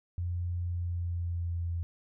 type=tone with pitch glide; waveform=sine; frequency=87.7 to 85.25 Hz; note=F2 to F2; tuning=+8 to -41 cents; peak=-30 dBFS; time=0.18-1.83 s; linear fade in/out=0 ms; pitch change=-49 cents; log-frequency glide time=0.62-1.69 s; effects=none